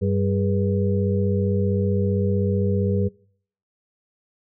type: harmonic tone with a mistuned harmonic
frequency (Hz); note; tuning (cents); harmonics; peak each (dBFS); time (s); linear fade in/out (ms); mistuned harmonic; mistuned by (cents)
97.2; G2; -14; 1 / 2 / 4 / 5; -21 / -24 / -27 / -28; 0.01-3.09; 20; 4; +94
effects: noise-tail reverb RT60 0.6 s tail -25 dB re dry